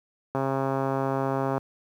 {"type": "click train", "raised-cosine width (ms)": 1, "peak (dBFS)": -13, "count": 167, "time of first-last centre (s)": [0.35, 1.58], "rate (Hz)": 135, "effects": ["high-pass 80 Hz 12 dB/octave", "9-bit"]}